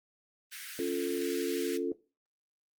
pink high-pass noise, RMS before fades -43 dBFS, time 0.51-1.78 s, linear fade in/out 20 ms, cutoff 1500 Hz, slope 48 dB/octave
sine chord, Db augmented, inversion none, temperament equal with one note detuned, 277.2 / 349.2 / 441.5 Hz, Db4 / F4 / A4, 0 / 0 / +6 cents, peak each -35 / -33 / -33 dBFS, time 0.79-1.92 s, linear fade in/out 2 ms
effects noise-tail reverb RT60 0.3 s tail -17 dB re dry + Opus 24 kbps

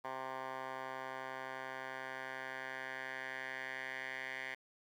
10% pulse tone with band-pass filter sweep, 131.4 Hz, C3, 8 cents sharp, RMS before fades -44 dBFS, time 0.04-4.55 s, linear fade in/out 10 ms, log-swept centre 1100 to 2000 Hz, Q 3.1, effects 11-bit

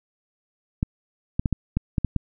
clicks, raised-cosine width 5 ms, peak -9 dBFS, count 8, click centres 0.829 / 1.395 / 1.458 / 1.527 / 1.77 / 1.982 / 2.047 / 2.163 s, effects none

